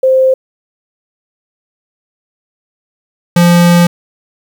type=tone pair in turn; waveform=sine / square; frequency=523 / 173.53 Hz; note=C5 / F3; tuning=-1 / -11 cents; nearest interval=octave + perfect fifth; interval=1910 cents; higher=first; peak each=-5 dBFS; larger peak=neither; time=0.03-0.34 / 3.36-3.87 s; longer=second; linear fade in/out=5 ms; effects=7-bit